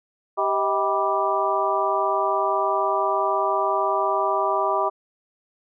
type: harmonic tone with a mistuned harmonic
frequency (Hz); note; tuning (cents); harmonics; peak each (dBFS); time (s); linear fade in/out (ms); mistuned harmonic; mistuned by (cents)
196; G3; 0; 2 / 3 / 4 / 5 / 6; -27 / -25 / -27 / -25 / -25; 0.37-4.9; 20; 3; +130
effects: none